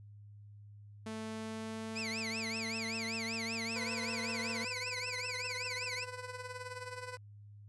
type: tone with pitch glide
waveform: sawtooth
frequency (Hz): 220 to 227.8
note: A3 to A#3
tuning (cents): 0 to -40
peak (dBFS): -36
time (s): 1.06-4.65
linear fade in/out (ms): 5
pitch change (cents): +60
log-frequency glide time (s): 1.24-3.99
type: tone with vibrato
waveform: 25% pulse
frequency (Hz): 2320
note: D7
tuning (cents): -22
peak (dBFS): -34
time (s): 1.95-6.05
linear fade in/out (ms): 20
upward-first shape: triangle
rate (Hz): 5.2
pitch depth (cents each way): 280
type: tone with tremolo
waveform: 15% pulse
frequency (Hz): 501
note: B4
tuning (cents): +25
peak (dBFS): -33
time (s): 3.76-7.17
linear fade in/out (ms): 0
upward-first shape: triangle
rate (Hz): 19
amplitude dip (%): 75
effects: added 103 Hz sine -51 dBFS peak until 7.68 s + resampled to 24000 Hz